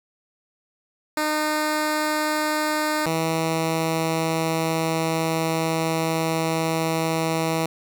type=tone pair in turn; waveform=10% pulse; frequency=305.3 / 162.12 Hz; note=D#4 / E3; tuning=-33 / -29 cents; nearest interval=major seventh; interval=1096 cents; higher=first; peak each=-13 dBFS; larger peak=neither; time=1.17-3.06 / 3.06-7.66 s; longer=second; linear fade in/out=2 ms; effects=none